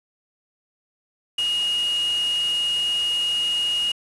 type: tone in noise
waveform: sine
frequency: 2870 Hz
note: F7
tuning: 47 cents sharp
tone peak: -20 dBFS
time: 1.38-3.92 s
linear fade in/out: 5 ms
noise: white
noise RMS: -35 dBFS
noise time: 1.38-3.92 s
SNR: +12 dB
effects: resampled to 24000 Hz